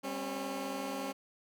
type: tone cluster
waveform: 15% pulse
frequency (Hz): 198.4 / 251.6 / 272.3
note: G3 / B3 / C#4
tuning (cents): +21 / +32 / -31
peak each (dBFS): -36 / -40 / -31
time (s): 0.03-1.13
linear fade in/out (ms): 20
effects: none